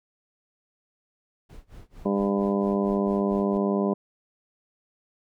brown noise with tremolo, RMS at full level -43 dBFS, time 1.49-3.58 s, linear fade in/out 10 ms, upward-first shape sine, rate 4.4 Hz, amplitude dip 95%
harmonic tone, 100 Hz, G2, 35 cents sharp, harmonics 2 / 3 / 4 / 5 / 6 / 7 / 8 / 9 / 10, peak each -24 / -31 / -27 / -35 / -31 / -36 / -43 / -43 / -35 dBFS, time 2.05-3.94 s, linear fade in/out 10 ms
effects none

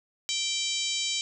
harmonic tone, 780 Hz, G5, 9 cents flat, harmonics 3 / 4 / 5 / 6 / 7 / 8 / 9 / 10, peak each -37 / -32 / -33 / -37 / -37 / -39 / -35 / -40 dBFS, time 0.29-1.21 s, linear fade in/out 0 ms, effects none

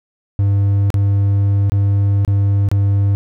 triangle tone with dropouts, 99.9 Hz, G2, 33 cents sharp, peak -9 dBFS, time 0.39-3.15 s, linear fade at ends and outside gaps 0 ms, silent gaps 0.903-0.942 / 1.697-1.72 / 2.249-2.277 / 2.688-2.715 s, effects none

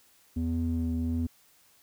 triangle ring-modulated tone, 82.41 Hz, E2, in tune, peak -21 dBFS, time 0.36-1.27 s, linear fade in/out 10 ms, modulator 164 Hz, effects tanh soft clip ceiling -17 dBFS + white hiss -62 dBFS RMS until 1.82 s

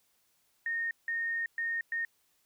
sine tone bursts at uneven times, 1843 Hz, A#6, 20 cents flat, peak -30 dBFS, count 4, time 0.66-0.91 / 1.08-1.46 / 1.58-1.81 / 1.92-2.05 s, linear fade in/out 2 ms, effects white hiss -72 dBFS RMS until 2.45 s

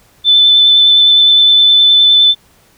sine tone with vibrato, 3520 Hz, A7, in tune, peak -4 dBFS, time 0.24-2.35 s, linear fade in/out 50 ms, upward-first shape triangle, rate 9.7 Hz, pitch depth 15 cents each way, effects pink hiss -49 dBFS RMS until 2.77 s

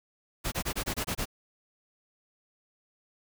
pink noise bursts, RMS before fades -31 dBFS, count 8, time 0.44-1.256 s, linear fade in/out 20 ms, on 81 ms, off 24 ms, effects none

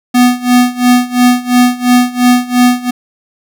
square tone with tremolo, 246.9 Hz, B3, in tune, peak -4 dBFS, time 0.14-2.91 s, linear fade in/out 10 ms, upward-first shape sine, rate 2.9 Hz, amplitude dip 90%, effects none

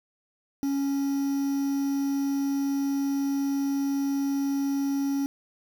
triangle tone with quantisation, 277.2 Hz, C#4, in tune, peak -22 dBFS, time 0.63-5.26 s, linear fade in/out 0 ms, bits 7, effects none

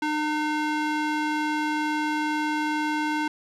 square tone with band-pass filter, 303.7 Hz, D#4, 42 cents flat, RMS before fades -26 dBFS, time 0.02-3.28 s, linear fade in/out 5 ms, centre 1300 Hz, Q 0.63, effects none

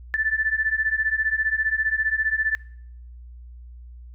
sine beating tone pair, 1749 / 1764 Hz, A6 / A6, -11 / +4 cents, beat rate 15 Hz, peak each -24 / -23 dBFS, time 0.14-2.55 s, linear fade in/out 0 ms, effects noise-tail reverb RT60 0.7 s tail -24 dB re dry + added 60 Hz sine -39 dBFS peak until 4.14 s

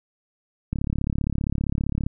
click train, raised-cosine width 5 ms, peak -12 dBFS, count 48, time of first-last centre 0.73-2.065 s, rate 35.2 Hz, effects none

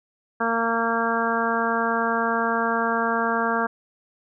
harmonic tone, 229.7 Hz, A#3, 25 cents flat, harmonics 1 / 2 / 3 / 4 / 5 / 6 / 7, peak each -28 / -28 / -28 / -28 / -28 / -28 / -28 dBFS, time 0.4-3.67 s, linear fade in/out 10 ms, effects none

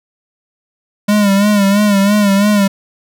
square tone with vibrato, 202.8 Hz, G#3, 41 cents flat, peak -9 dBFS, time 1.08-2.68 s, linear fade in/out 10 ms, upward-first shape sine, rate 3 Hz, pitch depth 64 cents each way, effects none

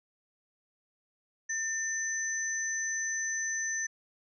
sine tone pair together, 1800 / 6061 Hz, A6 / F#8, +39 / +41 cents, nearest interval octave + major sixth, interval 2102 cents, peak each -33 / -33 dBFS, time 1.49-3.87 s, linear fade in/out 10 ms, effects none

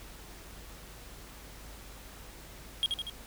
triangle tone with echo, 3258 Hz, G#7, 34 cents flat, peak -23 dBFS, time 2.83-2.86 s, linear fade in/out 0 ms, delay 79 ms, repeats 3, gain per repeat -4 dB, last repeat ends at 3.097 s, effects added 50 Hz sine -50 dBFS peak until 3.26 s + pink hiss -50 dBFS RMS until 3.26 s

